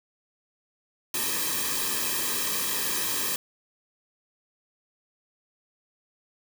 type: noise with comb filter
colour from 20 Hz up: white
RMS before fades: -28 dBFS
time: 1.14-3.36 s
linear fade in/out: 2 ms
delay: 1.4 ms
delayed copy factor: -1
effects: none